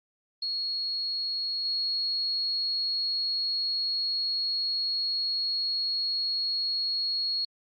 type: tone with level steps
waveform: sine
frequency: 4318 Hz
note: C#8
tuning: 46 cents flat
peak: -28 / -26 dBFS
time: 0.42-7.45 s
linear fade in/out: 5 ms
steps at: 1.65 s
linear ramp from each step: 2 ms
effects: Opus 48 kbps